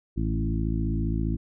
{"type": "harmonic tone with a mistuned harmonic", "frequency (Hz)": 55, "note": "A1", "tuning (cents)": 0, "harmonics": [1, 2, 3, 4, 5, 6], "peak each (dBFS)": [-27, -30, -32, -33, -34, -35], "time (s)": [0.16, 1.37], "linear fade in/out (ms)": 20, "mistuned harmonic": 3, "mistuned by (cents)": -20, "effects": []}